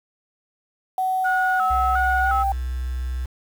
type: tone with pitch glide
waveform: sine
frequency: 750 to 785 Hz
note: F#5 to G5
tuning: +23 to +2 cents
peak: -19 dBFS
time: 0.98-2.52 s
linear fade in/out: 2 ms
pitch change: +79 cents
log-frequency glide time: 2.21-2.31 s
type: tone with vibrato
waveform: sine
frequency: 1371 Hz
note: F6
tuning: 32 cents flat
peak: -20 dBFS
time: 1.24-2.44 s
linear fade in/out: 20 ms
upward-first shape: square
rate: 1.4 Hz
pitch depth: 99 cents each way
type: tone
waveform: sine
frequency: 63.3 Hz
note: B1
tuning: 43 cents sharp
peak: -23 dBFS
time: 1.7-3.26 s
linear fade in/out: 10 ms
effects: tanh soft clip ceiling -10 dBFS + 7-bit